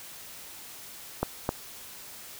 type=clicks; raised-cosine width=1 ms; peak=-11 dBFS; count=2; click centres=1.23 / 1.491 s; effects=white hiss -45 dBFS RMS until 2.39 s